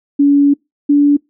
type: tone pair in turn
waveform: sine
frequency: 284.1 / 288.2 Hz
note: C#4 / D4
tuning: +43 / -33 cents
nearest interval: unison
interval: 24 cents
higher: second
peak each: -6 dBFS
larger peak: neither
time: 0.19-0.54 / 0.89-1.17 s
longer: first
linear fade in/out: 10 ms
effects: noise-tail reverb RT60 0.2 s tail -25 dB re dry